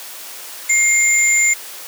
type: tone pair together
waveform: sine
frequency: 2124 / 7144 Hz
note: C7 / A8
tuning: +25 / +25 cents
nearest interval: octave + major sixth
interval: 2100 cents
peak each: -14 dBFS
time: 0.69-1.54 s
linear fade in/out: 10 ms
effects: white hiss -33 dBFS RMS until 1.87 s + high-pass 400 Hz 12 dB/octave